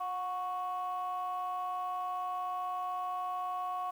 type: ring-modulated tone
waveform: triangle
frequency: 190.3 Hz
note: F#3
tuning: 49 cents sharp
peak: -27 dBFS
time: 0-3.91 s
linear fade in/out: 10 ms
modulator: 918 Hz
effects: tanh soft clip ceiling -28 dBFS + 10-bit